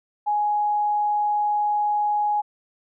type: tone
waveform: sine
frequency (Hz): 834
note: G#5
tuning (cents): +7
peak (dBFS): -19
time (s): 0.26-2.42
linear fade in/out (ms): 20
effects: none